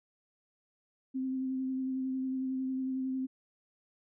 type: tone with vibrato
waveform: sine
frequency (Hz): 261.6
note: C4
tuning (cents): 0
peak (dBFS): -31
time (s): 1.14-3.27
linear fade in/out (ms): 20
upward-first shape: sine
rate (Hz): 11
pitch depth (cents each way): 16
effects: none